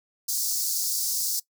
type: high-pass noise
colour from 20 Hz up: pink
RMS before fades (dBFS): -27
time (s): 0.28-1.4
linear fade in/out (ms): 10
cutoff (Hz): 4700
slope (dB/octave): 48
effects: noise-tail reverb RT60 0.1 s tail -20 dB re dry